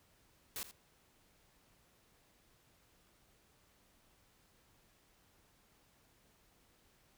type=noise with echo; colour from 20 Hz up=white; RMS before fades=-42 dBFS; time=0.56-0.63 s; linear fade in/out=0 ms; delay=81 ms; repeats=1; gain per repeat=-13 dB; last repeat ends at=0.711 s; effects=pink hiss -70 dBFS RMS until 7.17 s